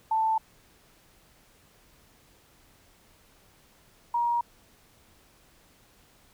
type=tone pair in turn; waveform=sine; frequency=884 / 947.5 Hz; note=A5 / A#5; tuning=+8 / +28 cents; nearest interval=minor second; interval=120 cents; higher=second; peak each=-22 / -23 dBFS; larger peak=first; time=0.11-0.38 / 4.14-4.41 s; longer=neither; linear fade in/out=5 ms; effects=pink hiss -60 dBFS RMS until 6.33 s